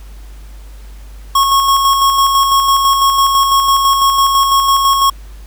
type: tone with tremolo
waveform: square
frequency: 1095 Hz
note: C#6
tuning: 22 cents flat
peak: -8 dBFS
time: 1.35-5.1 s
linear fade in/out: 5 ms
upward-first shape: square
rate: 6 Hz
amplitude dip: 35%
effects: added 50 Hz sine -30 dBFS peak until 5.46 s + pink hiss -45 dBFS RMS until 5.46 s